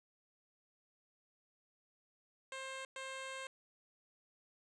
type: tone bursts at uneven times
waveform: 10% pulse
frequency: 530 Hz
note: C5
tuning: 22 cents sharp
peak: -35 dBFS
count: 2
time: 2.52-2.85 / 2.96-3.47 s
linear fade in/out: 2 ms
effects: resampled to 22050 Hz